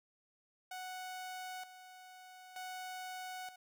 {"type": "tone with tremolo", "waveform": "sawtooth", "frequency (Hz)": 740, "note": "F#5", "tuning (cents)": 0, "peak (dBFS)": -39, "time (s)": [0.71, 3.56], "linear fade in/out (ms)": 5, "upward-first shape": "square", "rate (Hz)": 0.54, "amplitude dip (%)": 70, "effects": []}